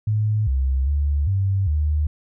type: tone with pitch steps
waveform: sine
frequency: 107 / 66.2 / 72.1 / 97.2 / 75.5 Hz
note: A2 / C2 / D2 / G2 / D2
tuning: -48 / +21 / -31 / -14 / +48 cents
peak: -17 dBFS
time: 0.07-2.07 s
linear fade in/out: 5 ms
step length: 400 ms
effects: none